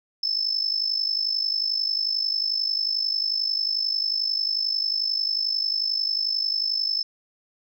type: tone with amplitude modulation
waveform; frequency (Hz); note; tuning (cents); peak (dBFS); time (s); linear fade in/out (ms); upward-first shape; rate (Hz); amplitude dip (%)
sine; 5260; E8; -5; -18; 0.23-7.03; 5; sine; 51.2; 80
effects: tanh soft clip ceiling -14 dBFS